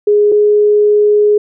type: tone pair in turn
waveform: sine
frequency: 415.3 / 417.4 Hz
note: G#4 / G#4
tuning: 0 / +9 cents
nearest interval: unison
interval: 9 cents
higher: second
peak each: -6 dBFS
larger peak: neither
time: 0.07-0.32 / 0.32-1.38 s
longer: second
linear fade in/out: 5 ms
effects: none